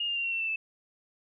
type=tone with pitch steps; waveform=sine; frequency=2841 / 2805 / 2770 / 2735 / 2700 / 2666 / 2632 Hz; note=F7 / F7 / F7 / F7 / E7 / E7 / E7; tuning=+29 / +7 / -15 / -37 / +41 / +19 / -3 cents; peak=-28 dBFS; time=0-0.56 s; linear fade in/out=5 ms; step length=80 ms; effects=none